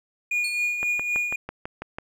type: tone with tremolo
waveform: triangle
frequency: 2440 Hz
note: D#7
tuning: 34 cents flat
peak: -19 dBFS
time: 0.31-1.36 s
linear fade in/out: 5 ms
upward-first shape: triangle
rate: 3.8 Hz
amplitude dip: 55%
type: tone with exponential decay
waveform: 30% pulse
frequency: 4357 Hz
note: C#8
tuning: 31 cents flat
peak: -26 dBFS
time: 0.44-0.87 s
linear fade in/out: 5 ms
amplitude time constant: 93 ms
type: click train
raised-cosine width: 0.5 ms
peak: -17 dBFS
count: 8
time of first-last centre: 0.83-1.985 s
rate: 6.06 Hz
effects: none